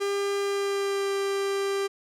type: tone with pitch glide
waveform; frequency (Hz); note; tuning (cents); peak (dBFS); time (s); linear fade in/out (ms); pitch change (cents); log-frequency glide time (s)
45% pulse; 400.3 to 395; G4 to G4; +36 to +13; -25; 0-1.88; 20; -23; 0.42-1.13
effects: low-pass 10000 Hz 12 dB/octave